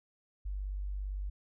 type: tone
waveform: sine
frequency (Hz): 48.83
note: G1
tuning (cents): -6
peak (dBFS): -34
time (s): 0.45-1.3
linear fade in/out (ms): 10
effects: none